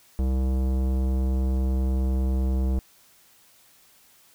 sine tone with tanh clipping, 65 Hz, C2, 11 cents flat, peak -23 dBFS, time 0.19-2.79 s, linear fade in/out 0 ms, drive 17 dB, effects white hiss -57 dBFS RMS until 4.34 s

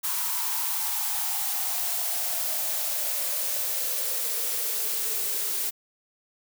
blue noise with high-pass filter sweep, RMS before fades -28 dBFS, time 0.03-5.71 s, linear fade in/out 20 ms, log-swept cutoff 1000 to 380 Hz, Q 7, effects none

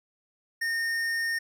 triangle tone with tanh clipping, 1833 Hz, A#6, 30 cents flat, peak -28 dBFS, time 0.61-1.39 s, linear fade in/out 10 ms, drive 17 dB, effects none

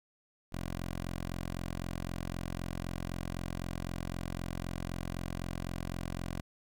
10% pulse tone, 43.9 Hz, F1, 10 cents sharp, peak -28 dBFS, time 0.52-6.41 s, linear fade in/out 10 ms, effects none

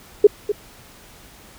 sine tone with echo, 415.1 Hz, G#4, 1 cent flat, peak -4 dBFS, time 0.24-0.27 s, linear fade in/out 5 ms, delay 250 ms, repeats 1, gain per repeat -12 dB, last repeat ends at 0.52 s, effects pink hiss -46 dBFS RMS until 1.58 s

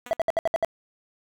5% pulse tone with exponential decay, 244.9 Hz, B3, 14 cents flat, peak -24 dBFS, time 0.06-0.17 s, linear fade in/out 2 ms, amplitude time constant 23 ms
triangle tone bursts, 660 Hz, E5, 2 cents sharp, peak -17 dBFS, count 7, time 0.11-0.647 s, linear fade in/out 0 ms, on 21 ms, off 65 ms
effects none

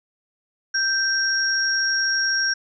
sine tone pair together, 1568 / 5588 Hz, G6 / F8, 0 / 0 cents, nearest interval octave + minor seventh, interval 2200 cents, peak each -21 / -22 dBFS, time 0.74-2.54 s, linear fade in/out 10 ms, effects none

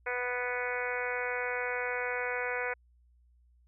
harmonic tone, 246.9 Hz, B3, in tune, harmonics 2 / 3 / 4 / 5 / 6 / 7 / 8 / 9 / 10, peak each -36 / -42 / -41 / -46 / -37 / -41 / -40 / -39 / -45 dBFS, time 0.06-2.74 s, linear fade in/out 10 ms, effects added 60 Hz sine -61 dBFS peak until 3.67 s

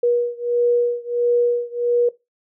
sine beating tone pair, 480 / 481.5 Hz, B4 / B4, -49 / -44 cents, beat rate 1.5 Hz, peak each -19 / -20 dBFS, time 0.03-2.09 s, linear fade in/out 5 ms, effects noise-tail reverb RT60 0.2 s tail -18 dB re dry

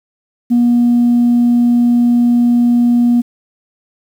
sine tone, 240 Hz, B3, 49 cents flat, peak -6 dBFS, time 0.5-3.22 s, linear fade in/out 20 ms, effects tanh soft clip ceiling -5 dBFS + 7-bit

